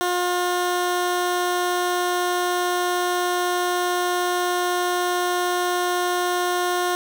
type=tone; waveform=15% pulse; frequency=356.8 Hz; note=F4; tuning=37 cents sharp; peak=-14 dBFS; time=0.01-6.95 s; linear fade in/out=0 ms; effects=none